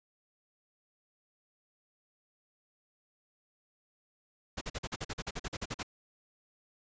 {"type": "noise bursts", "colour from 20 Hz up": "pink", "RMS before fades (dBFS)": -37, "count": 15, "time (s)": [4.57, 5.831], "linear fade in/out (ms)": 10, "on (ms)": 43, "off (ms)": 44, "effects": ["resampled to 16000 Hz"]}